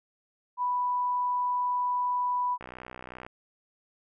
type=tone; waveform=sine; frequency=987.8 Hz; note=B5; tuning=in tune; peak=-25 dBFS; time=0.57-2.58 s; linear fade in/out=50 ms
type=click train; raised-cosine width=0.5 ms; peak=-26 dBFS; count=42; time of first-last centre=2.61-3.265 s; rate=62.6 Hz
effects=none